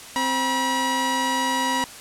sawtooth tone pair together, 261.6 / 964 Hz, C4 / B5, 0 / -42 cents, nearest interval octave + major seventh, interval 2258 cents, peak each -23 / -18 dBFS, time 0.16-1.84 s, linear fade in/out 0 ms, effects white hiss -40 dBFS RMS until 2 s + low-pass 10000 Hz 12 dB/octave

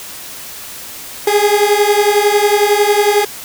30% pulse beating tone pair, 407.6 / 418.6 Hz, G#4 / G#4, -32 / +14 cents, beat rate 11 Hz, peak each -10 dBFS, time 1.27-3.25 s, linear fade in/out 5 ms, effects white hiss -30 dBFS RMS until 3.44 s

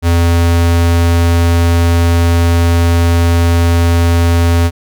square tone, 85 Hz, F2, 46 cents flat, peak -8 dBFS, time 0.02-4.71 s, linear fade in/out 50 ms, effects none

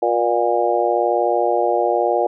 harmonic tone with a mistuned harmonic, 119.1 Hz, A#2, 38 cents sharp, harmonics 3 / 4 / 5 / 6 / 7, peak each -22 / -21 / -21 / -21 / -22 dBFS, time 0.02-2.27 s, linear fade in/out 5 ms, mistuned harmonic 7, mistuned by -38 cents, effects none

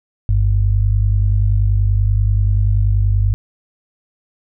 sine tone pair together, 49.6 / 100 Hz, G1 / G2, +21 / +35 cents, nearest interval octave, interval 1214 cents, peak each -14 dBFS, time 0.29-3.34 s, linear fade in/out 0 ms, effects none

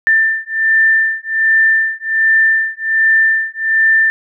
sine beating tone pair, 1783 / 1784.3 Hz, A6 / A6, +22 / +24 cents, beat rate 1.3 Hz, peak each -13 dBFS, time 0.07-4.1 s, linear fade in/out 0 ms, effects none

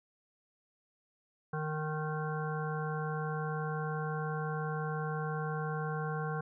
harmonic tone, 154.3 Hz, D#3, 14 cents flat, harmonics 1 / 3 / 5 / 7 / 9 / 10, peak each -35 / -40 / -42 / -43 / -45 / -45 dBFS, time 1.53-6.41 s, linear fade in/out 5 ms, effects none

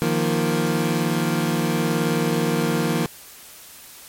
25% pulse chord, Eb suspended second, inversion none, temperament equal, 155.56 / 174.61 / 233.1 Hz, Eb3 / F3 / Bb3, 0 / 0 / 0 cents, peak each -20 dBFS, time 0.02-3.06 s, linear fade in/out 0 ms, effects white hiss -43 dBFS RMS until 4.08 s + MP3 64 kbps

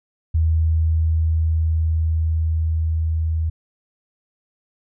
sine tone with level ramp, 80.3 Hz, E2, 45 cents flat, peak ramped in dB -14 to -18 dBFS, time 0.34-3.5 s, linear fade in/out 10 ms, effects none

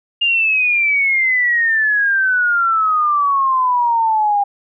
sine exponential sweep, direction down, 2828 to 800 Hz, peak -12 dBFS, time 0.21-4.44 s, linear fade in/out 10 ms, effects none

